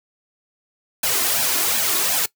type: noise with flanger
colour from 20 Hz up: white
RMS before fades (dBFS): -20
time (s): 1.03-2.26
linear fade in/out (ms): 5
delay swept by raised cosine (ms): 1.2 to 2.9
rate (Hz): 2.7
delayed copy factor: +0.65
effects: noise-tail reverb RT60 0.1 s tail -20 dB re dry + high-pass 150 Hz 12 dB/octave